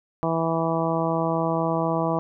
harmonic tone, 164.1 Hz, E3, 8 cents flat, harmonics 1 / 2 / 3 / 4 / 5 / 6 / 7, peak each -27 / -28 / -29 / -27 / -31 / -30 / -32 dBFS, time 0.23-2.19 s, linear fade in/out 0 ms, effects none

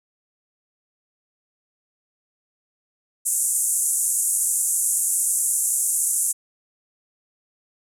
white band-pass noise, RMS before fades -22 dBFS, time 3.25-6.33 s, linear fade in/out 20 ms, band 7200 to 11000 Hz, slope 48 dB/octave, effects none

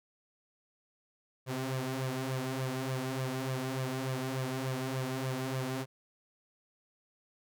sawtooth tone with flanger, 130.81 Hz, C3, in tune, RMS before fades -35 dBFS, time 1.46-5.86 s, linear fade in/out 50 ms, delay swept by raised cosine 1.7 to 5 ms, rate 3.4 Hz, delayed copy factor +0.7, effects none

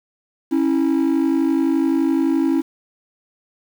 triangle tone pair together, 273.4 / 325.1 Hz, C#4 / E4, -24 / -24 cents, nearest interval minor third, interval 300 cents, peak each -15 dBFS, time 0.51-2.62 s, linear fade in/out 20 ms, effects tanh soft clip ceiling -9 dBFS + 7-bit

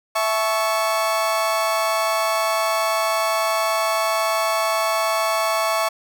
35% pulse chord, A major, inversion second, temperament equal with one note detuned, 659.3 / 867.4 / 1108.7 Hz, E5 / A5 / C#6, 0 / -25 / 0 cents, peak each -20 / -25 / -21 dBFS, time 0.15-5.89 s, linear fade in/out 10 ms, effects none

